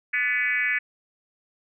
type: tone with frequency modulation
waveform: sine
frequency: 2000 Hz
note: B6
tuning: 21 cents sharp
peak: -21 dBFS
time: 0.13-0.79 s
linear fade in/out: 10 ms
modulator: 261 Hz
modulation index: 1.5
effects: none